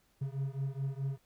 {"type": "beating tone pair", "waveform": "triangle", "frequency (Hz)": [134.4, 139.1], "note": ["C3", "C#3"], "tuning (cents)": [47, 6], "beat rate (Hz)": 4.7, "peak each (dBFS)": [-34, -35], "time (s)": [0.21, 1.18], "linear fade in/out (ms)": 10, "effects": ["pink hiss -71 dBFS RMS until 1.25 s"]}